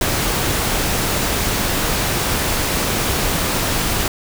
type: noise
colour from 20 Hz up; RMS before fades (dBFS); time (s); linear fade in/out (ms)
pink; -19; 0.01-4.08; 2
effects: none